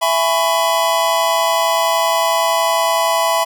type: chord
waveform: square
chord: C# minor seventh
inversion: first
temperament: just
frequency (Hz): 665.2 / 831.5 / 997.9 / 1108.7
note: E5 / G#5 / B5 / C#6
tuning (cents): +16 / +2 / +18 / 0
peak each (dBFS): -18 / -23 / -18 / -24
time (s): 0.01-3.45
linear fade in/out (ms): 20
effects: none